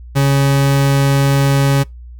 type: tone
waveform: 40% pulse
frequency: 138.59 Hz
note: C#3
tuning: in tune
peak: -9 dBFS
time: 0.15-1.84 s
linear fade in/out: 20 ms
effects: noise-tail reverb RT60 0.2 s tail -25 dB re dry + added 60 Hz sine -31 dBFS peak until 2.19 s